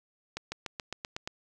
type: accelerating click train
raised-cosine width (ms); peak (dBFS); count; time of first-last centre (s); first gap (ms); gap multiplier
0.2; -18; 8; 0.37-1.275; 150; 0.95
effects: none